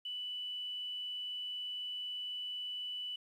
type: tone with quantisation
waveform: sine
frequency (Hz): 2974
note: F#7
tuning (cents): +8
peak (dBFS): -38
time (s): 0.05-3.16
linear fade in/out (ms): 5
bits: 11
effects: resampled to 32000 Hz